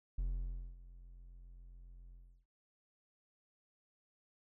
triangle tone with ADSR envelope, 43.65 Hz, F1, in tune, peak -31 dBFS, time 0.18-2.46 s, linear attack 7 ms, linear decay 570 ms, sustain -19 dB, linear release 340 ms, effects noise-tail reverb RT60 0.1 s tail -22 dB re dry

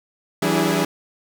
sawtooth tone cluster, 165.2 / 190.2 / 289.9 / 327.5 / 411.4 Hz, E3 / F#3 / D4 / E4 / G#4, +4 / +48 / -22 / -11 / -16 cents, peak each -20 dBFS, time 0.42-0.85 s, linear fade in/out 5 ms, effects none

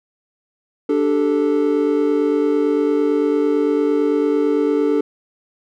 triangle chord, D suspended fourth, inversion none, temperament just, 293.7 / 391.6 / 440.5 Hz, D4 / G4 / A4, 0 / -2 / +2 cents, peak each -16 / -20 / -16 dBFS, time 0.89-5.01 s, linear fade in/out 5 ms, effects none

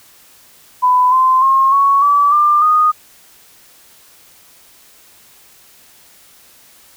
sine tone with pitch steps, 1000 / 1035.9 / 1073 / 1111.5 / 1151.4 / 1192.6 / 1235.4 Hz, B5 / C6 / C6 / C#6 / D6 / D6 / D#6, +21 / -18 / +43 / +4 / -35 / +26 / -13 cents, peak -8 dBFS, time 0.82-2.92 s, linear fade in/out 20 ms, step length 300 ms, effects white hiss -46 dBFS RMS until 6.96 s

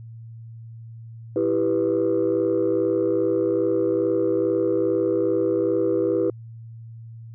sine chord, E minor, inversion none, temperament equal, 329.6 / 392 / 493.9 Hz, E4 / G4 / B4, 0 / 0 / 0 cents, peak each -22 dBFS, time 1.36-6.3 s, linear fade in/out 2 ms, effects tanh soft clip ceiling -13 dBFS + added 114 Hz sine -37 dBFS peak until 7.34 s

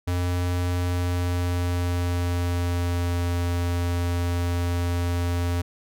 square tone with pitch glide, 88.8 to 87.17 Hz, F2 to F2, +29 to -3 cents, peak -23 dBFS, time 0.07-5.62 s, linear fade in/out 10 ms, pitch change -32 cents, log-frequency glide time 0.74-3.23 s, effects none

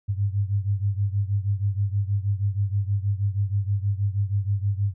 sine beating tone pair, 98.5 / 104.8 Hz, G2 / G#2, +9 / +16 cents, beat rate 6.3 Hz, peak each -23 / -26 dBFS, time 0.08-4.94 s, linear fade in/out 20 ms, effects none

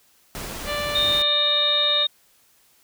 pink noise, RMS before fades -33 dBFS, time 0.35-1.22 s, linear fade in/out 0 ms
harmonic tone, 587.3 Hz, D5, in tune, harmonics 1 / 2 / 3 / 4 / 5 / 6 / 7, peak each -28 / -31 / -33 / -34 / -35 / -36 / -36 dBFS, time 0.65-2.07 s, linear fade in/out 50 ms
sine tone with pitch glide, 3666 to 3709 Hz, A#7 to A#7, -30 to -9 cents, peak -18 dBFS, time 0.95-2.07 s, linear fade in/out 5 ms, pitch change +21 cents, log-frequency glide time 1.14-1.45 s
effects white hiss -59 dBFS RMS until 2.83 s

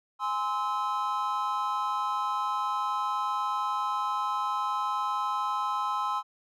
triangle chord, Ab augmented, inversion none, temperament just, 830.6 / 1038.3 / 1297.8 Hz, Ab5 / C6 / E6, 0 / -14 / -27 cents, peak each -32 / -28 / -30 dBFS, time 0.19-6.23 s, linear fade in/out 50 ms, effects none

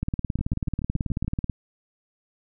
two click trains, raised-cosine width 5 ms, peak -13 / -19 dBFS, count 28 / 7, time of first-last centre 0.03-1.497 / 0.39-1.246 s, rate 18.4 / 7.01 Hz, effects none

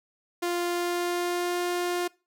sawtooth tone with pitch glide, 349.2 to 353.3 Hz, F4 to F4, 0 to +20 cents, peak -22 dBFS, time 0.42-2.08 s, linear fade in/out 10 ms, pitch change +20 cents, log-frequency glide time 0.7-1.6 s, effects noise-tail reverb RT60 0.3 s tail -23 dB re dry

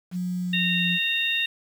sine tone with pitch glide, 180 to 175.69 Hz, F#3 to F3, -47 to +11 cents, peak -25 dBFS, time 0.11-0.99 s, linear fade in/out 50 ms, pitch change -42 cents, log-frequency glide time 0.42-0.82 s
harmonic tone, 921 Hz, A#5, 21 cents flat, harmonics 2 / 3 / 4, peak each -29 / -25 / -26 dBFS, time 0.53-1.46 s, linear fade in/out 5 ms
effects 8-bit

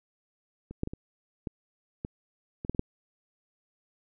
clicks, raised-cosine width 3 ms, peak -28 / -15 / -21 / -25 / -20 / -20 / -23 / -15 / -23 / -11 dBFS, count 10, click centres 0.71 / 0.834 / 0.874 / 0.935 / 1.472 / 2.049 / 2.649 / 2.696 / 2.748 / 2.794 s, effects none

